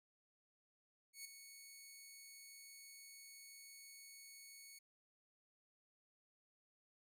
10% pulse tone with ADSR envelope, 2217 Hz, C#7, in tune, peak -38 dBFS, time 1.13-4.79 s, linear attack 120 ms, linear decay 5 ms, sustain -9 dB, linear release 9 ms, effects none

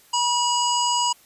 harmonic tone with a mistuned harmonic, 968 Hz, B5, 35 cents flat, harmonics 1 / 3 / 5 / 7 / 8, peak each -21 / -26 / -28 / -29 / -30 dBFS, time 0.13-1.13 s, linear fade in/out 10 ms, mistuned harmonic 5, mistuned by +25 cents, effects white hiss -54 dBFS RMS until 1.25 s + resampled to 32000 Hz

